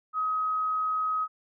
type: tone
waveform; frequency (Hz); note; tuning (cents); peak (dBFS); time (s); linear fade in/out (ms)
sine; 1266; D#6; +30; -25; 0.13-1.28; 50
effects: none